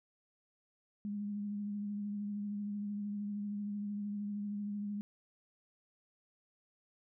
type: tone with vibrato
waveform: sine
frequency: 205.2 Hz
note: G#3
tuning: 21 cents flat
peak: -36 dBFS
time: 1.05-5.01 s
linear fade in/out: 0 ms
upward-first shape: triangle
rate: 13 Hz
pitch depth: 28 cents each way
effects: none